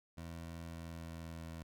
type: tone with pitch glide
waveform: 20% pulse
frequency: 83.4 to 82.16 Hz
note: E2 to E2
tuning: +21 to -5 cents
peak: -40 dBFS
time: 0.17-1.63 s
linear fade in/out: 10 ms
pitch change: -26 cents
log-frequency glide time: 0.63-1.44 s
effects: none